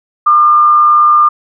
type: tone with frequency modulation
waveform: sine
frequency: 1203 Hz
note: D6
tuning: 41 cents sharp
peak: -4 dBFS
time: 0.26-1.29 s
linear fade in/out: 10 ms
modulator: 116 Hz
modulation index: 0.26
effects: none